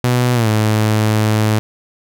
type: tone with pitch glide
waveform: sawtooth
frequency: 123.47 to 108.11 Hz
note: B2 to A2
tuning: 0 to -30 cents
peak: -8 dBFS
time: 0.04-1.59 s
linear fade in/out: 0 ms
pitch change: -230 cents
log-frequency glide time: 0.34-0.48 s
effects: none